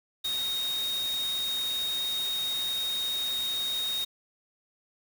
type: tone in noise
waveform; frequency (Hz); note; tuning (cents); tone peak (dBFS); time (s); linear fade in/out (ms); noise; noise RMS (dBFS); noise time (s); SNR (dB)
sine; 3729; A#7; 0; -28; 0.24-4.05; 10; white; -39; 0.24-4.05; +8
effects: none